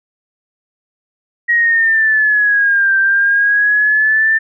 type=exponential two-way sweep; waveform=sine; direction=down then up; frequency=1900 to 1568 to 1786 Hz; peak=-9 dBFS; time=1.48-4.39 s; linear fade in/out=20 ms; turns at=2.97 s; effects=none